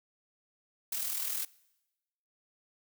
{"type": "noise with amplitude modulation", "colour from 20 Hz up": "blue", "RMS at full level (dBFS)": -32, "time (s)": [0.92, 1.45], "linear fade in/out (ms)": 5, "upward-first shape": "sine", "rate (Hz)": 39.9, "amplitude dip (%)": 55, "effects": ["noise-tail reverb RT60 1.0 s tail -23 dB re dry"]}